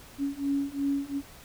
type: beating tone pair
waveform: sine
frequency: 278.2 / 281 Hz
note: C#4 / C#4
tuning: +6 / +24 cents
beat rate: 2.8 Hz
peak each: -30 / -29 dBFS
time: 0.18-1.22 s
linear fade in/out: 50 ms
effects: pink hiss -50 dBFS RMS until 1.44 s